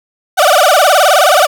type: tone with vibrato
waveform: 30% pulse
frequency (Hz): 664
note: E5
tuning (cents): +12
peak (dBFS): -3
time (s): 0.37-1.47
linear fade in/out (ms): 20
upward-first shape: sine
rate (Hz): 19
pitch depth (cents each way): 250
effects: none